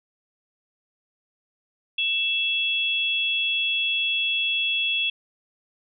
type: tone pair together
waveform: sine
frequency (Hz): 2660 / 3351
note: E7 / G#7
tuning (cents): +15 / +15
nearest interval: major third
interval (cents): 400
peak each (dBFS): -24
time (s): 1.98-5.1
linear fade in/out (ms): 5
effects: none

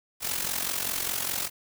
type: noise with amplitude modulation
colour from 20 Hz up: white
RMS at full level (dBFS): -27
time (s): 0.2-1.5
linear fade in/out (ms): 50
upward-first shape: sine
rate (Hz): 45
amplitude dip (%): 70
effects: none

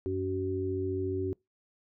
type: harmonic tone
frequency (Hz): 94.3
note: F#2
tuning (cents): +33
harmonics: 1 / 3 / 4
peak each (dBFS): -35 / -36 / -31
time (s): 0.06-1.33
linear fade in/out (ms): 0
effects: noise-tail reverb RT60 0.2 s tail -25 dB re dry

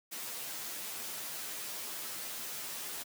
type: noise with comb filter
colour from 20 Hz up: white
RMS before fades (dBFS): -41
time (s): 0.11-3.04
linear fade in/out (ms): 20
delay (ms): 11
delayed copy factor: -0.85
effects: high-pass 150 Hz 12 dB/octave

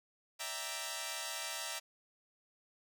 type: chord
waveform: 5% pulse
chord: E half-diminished seventh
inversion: third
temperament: equal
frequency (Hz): 587.3 / 659.3 / 784 / 932.3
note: D5 / E5 / G5 / Bb5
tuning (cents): 0 / 0 / 0 / 0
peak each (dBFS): -36 / -32 / -35 / -31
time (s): 0.39-1.8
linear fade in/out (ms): 20
effects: none

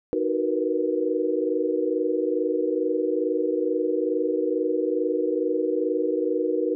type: chord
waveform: sine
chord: B major seventh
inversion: first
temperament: equal with one note detuned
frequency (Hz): 311.1 / 370 / 466.2 / 488.5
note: D#4 / F#4 / A#4 / B4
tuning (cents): 0 / 0 / 0 / -19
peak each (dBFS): -27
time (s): 0.13-6.75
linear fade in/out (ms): 0
effects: none

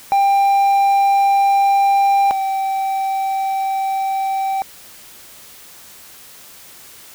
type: tone pair in turn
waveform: triangle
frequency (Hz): 793 / 775.3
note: G5 / G5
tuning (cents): +20 / -19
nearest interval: unison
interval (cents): 39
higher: first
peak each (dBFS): -9 / -15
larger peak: first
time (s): 0.12-2.31 / 2.31-4.62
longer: second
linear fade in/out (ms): 0
effects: white hiss -41 dBFS RMS until 7.14 s

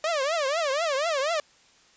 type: tone with vibrato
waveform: sawtooth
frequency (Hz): 600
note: D5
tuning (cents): +37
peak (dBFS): -20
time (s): 0.04-1.4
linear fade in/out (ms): 2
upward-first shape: triangle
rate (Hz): 4.1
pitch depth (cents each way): 260
effects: white hiss -58 dBFS RMS until 1.96 s + resampled to 16000 Hz

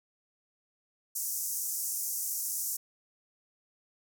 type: band-pass noise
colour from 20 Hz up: white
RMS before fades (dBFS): -34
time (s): 1.15-2.77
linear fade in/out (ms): 10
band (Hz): 5700 to 16000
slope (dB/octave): 48
effects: none

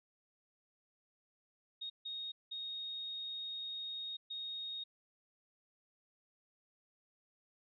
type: tone bursts at uneven times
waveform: sine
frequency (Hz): 3729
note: A#7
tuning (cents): 0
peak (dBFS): -40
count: 4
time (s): 1.81-1.9 / 2.05-2.32 / 2.51-4.17 / 4.3-4.84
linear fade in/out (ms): 10
effects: none

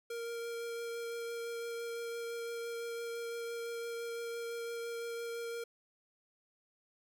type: tone with vibrato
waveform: square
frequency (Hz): 466.2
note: A#4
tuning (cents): 0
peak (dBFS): -39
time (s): 0.1-5.64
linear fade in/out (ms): 5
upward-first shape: triangle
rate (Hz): 5.9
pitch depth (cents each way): 10
effects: none

